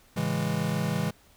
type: chord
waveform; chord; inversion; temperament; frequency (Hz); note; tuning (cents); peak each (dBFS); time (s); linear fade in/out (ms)
square; A major seventh; none; equal with one note detuned; 110 / 138.59 / 164.81 / 206; A2 / C#3 / E3 / G#3; 0 / 0 / 0 / -14; -36 / -33 / -30 / -32; 0.16-1.11; 10
effects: pink hiss -59 dBFS RMS until 1.36 s